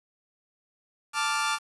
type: chord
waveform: sawtooth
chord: D minor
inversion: second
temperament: equal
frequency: 880 / 1174.7 / 1396.9 Hz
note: A5 / D6 / F6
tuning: 0 / 0 / 0 cents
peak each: -27 / -25 / -26 dBFS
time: 1.13-1.59 s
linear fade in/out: 50 ms
effects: resampled to 24000 Hz + 8-bit